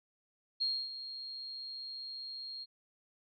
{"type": "tone with ADSR envelope", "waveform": "sine", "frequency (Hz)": 4245, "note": "C8", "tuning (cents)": 24, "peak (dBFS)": -29, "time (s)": [0.6, 2.66], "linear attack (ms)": 19, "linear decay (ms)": 270, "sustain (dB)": -12, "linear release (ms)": 35, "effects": []}